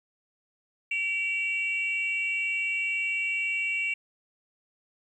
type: tone pair together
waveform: sine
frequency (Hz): 2304 / 2742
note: D7 / F7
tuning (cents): -34 / -32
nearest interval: minor third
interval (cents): 302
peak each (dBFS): -28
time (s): 0.91-3.94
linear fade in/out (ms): 5
effects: tanh soft clip ceiling -19 dBFS + 10-bit